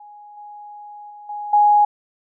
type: tone with level steps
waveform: sine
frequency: 830.6 Hz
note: G#5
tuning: in tune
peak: -39 / -35 / -37 / -26 / -10 dBFS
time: 0-1.85 s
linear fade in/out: 5 ms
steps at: 0.37 / 1.1 / 1.29 / 1.53 s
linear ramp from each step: 5 ms
effects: none